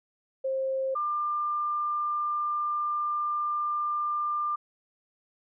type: tone pair in turn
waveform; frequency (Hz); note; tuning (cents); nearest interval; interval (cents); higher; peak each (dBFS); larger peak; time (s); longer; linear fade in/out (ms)
sine; 531 / 1195; C5 / D6; +25 / +30; octave + major second; 1405; second; -26 / -26; neither; 0.44-0.95 / 0.95-4.56; second; 10
effects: none